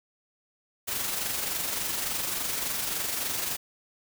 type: noise with amplitude modulation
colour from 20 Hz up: white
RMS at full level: -29 dBFS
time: 0.87-3.57 s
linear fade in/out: 20 ms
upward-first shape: sine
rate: 23.5 Hz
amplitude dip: 40%
effects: none